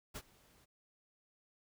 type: noise with ADSR envelope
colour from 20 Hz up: pink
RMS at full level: -43 dBFS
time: 0.14-0.66 s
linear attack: 23 ms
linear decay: 52 ms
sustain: -24 dB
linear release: 24 ms
effects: none